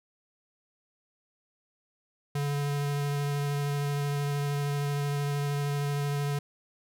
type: tone with vibrato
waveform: square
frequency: 143.4 Hz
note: D3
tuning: 41 cents flat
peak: -28 dBFS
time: 2.35-6.39 s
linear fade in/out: 5 ms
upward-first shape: triangle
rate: 13 Hz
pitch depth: 13 cents each way
effects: none